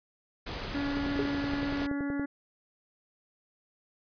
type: noise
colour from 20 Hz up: pink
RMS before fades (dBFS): -37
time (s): 0.46-1.87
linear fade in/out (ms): 10
type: harmonic tone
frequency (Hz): 283.1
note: C#4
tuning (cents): +37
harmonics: 1 / 2 / 3 / 4 / 5 / 6 / 7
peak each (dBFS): -30 / -44 / -48 / -51 / -45 / -45 / -49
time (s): 0.74-2.26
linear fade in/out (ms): 10
type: click train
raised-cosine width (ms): 2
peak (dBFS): -23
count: 14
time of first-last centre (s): 0.97-2.196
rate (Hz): 10.6
type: tone with exponential decay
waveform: sine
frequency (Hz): 415.3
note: G#4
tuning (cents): 0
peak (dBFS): -24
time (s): 1.19-1.31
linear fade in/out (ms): 1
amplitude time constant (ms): 24
effects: resampled to 11025 Hz